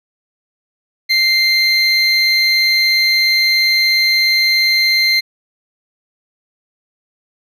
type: tone pair together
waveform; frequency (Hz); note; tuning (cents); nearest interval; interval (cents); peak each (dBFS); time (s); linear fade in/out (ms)
triangle; 2093 / 4150; C7 / C8; 0 / -15; octave; 1185; -12; 1.09-5.21; 20
effects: none